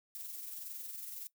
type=noise with amplitude modulation; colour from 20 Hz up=violet; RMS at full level=-43 dBFS; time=0.15-1.27 s; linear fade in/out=0 ms; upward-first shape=sine; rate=21.7 Hz; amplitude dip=40%; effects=noise-tail reverb RT60 0.1 s tail -19 dB re dry